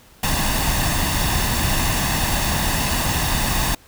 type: noise with comb filter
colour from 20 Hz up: pink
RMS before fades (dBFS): -20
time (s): 0.23-3.75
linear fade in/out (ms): 5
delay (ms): 1.1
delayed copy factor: +0.55
effects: pink hiss -50 dBFS RMS until 3.87 s